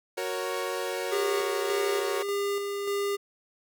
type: chord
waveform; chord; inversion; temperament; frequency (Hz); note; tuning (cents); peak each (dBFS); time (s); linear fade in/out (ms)
sawtooth; F# major; none; equal; 370 / 466.2 / 554.4; F#4 / A#4 / C#5; 0 / 0 / 0; -30; 0.17-2.23; 10
type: tone with tremolo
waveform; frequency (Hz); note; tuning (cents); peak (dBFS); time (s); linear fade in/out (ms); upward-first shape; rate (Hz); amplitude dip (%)
square; 402.7; G4; +47; -27; 1.11-3.17; 20; square; 1.7; 35
effects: none